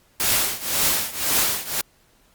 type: noise with tremolo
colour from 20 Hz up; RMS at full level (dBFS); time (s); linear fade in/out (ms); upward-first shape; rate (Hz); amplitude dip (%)
white; -18; 0.2-1.81; 0; triangle; 1.9; 90
effects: pink hiss -59 dBFS RMS until 2.34 s + Opus 48 kbps